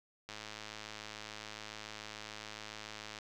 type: click train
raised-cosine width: 0.2 ms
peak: -27 dBFS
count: 311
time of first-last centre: 0.29-3.187 s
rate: 107 Hz
effects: none